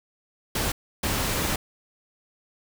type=noise bursts at uneven times; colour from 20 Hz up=pink; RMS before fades=-26 dBFS; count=2; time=0.55-0.72 / 1.03-1.56 s; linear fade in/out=5 ms; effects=none